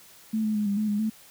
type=tone with pitch steps; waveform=sine; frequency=219.2 / 215 / 209.9 / 200.9 / 214.1 / 206.6 / 218.4 Hz; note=A3 / A3 / G#3 / G3 / A3 / G#3 / A3; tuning=-6 / -40 / +19 / +43 / -47 / -9 / -13 cents; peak=-23 dBFS; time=0.33-1.1 s; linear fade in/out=10 ms; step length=110 ms; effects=white hiss -52 dBFS RMS until 1.3 s